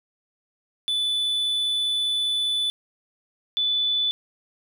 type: tone pair in turn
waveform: triangle / sine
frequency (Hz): 3485 / 3485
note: A7 / A7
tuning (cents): -17 / -17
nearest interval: unison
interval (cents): 0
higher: neither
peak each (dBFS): -20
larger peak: neither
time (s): 0.88-2.7 / 3.57-4.11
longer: first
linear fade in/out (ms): 0
effects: none